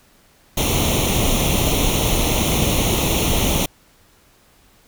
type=noise with comb filter; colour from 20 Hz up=pink; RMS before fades=-18 dBFS; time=0.57-3.66 s; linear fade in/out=5 ms; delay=0.31 ms; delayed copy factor=+0.8; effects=pink hiss -54 dBFS RMS until 4.87 s